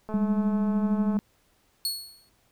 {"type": "click train", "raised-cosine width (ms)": 1, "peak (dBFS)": -24, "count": 234, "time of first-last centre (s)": [0.09, 1.169], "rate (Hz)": 216}
{"type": "tone with tremolo", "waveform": "sine", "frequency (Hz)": 204.6, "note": "G#3", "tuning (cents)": -26, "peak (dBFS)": -20, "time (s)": [0.14, 1.19], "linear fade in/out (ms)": 0, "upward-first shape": "sine", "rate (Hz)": 13, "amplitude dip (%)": 50}
{"type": "tone with exponential decay", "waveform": "sawtooth", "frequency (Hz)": 4363, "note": "C#8", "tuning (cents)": -28, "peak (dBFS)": -21, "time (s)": [1.85, 2.29], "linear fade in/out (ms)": 1, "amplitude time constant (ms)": 95}
{"effects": ["pink hiss -66 dBFS RMS until 2.51 s"]}